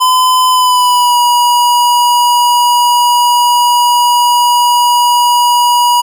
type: tone with pitch glide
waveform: square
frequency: 1016 to 967.3 Hz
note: B5 to B5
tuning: +49 to -36 cents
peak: -7 dBFS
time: 0-6.02 s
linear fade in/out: 20 ms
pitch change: -85 cents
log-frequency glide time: 0.5-1.17 s
effects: none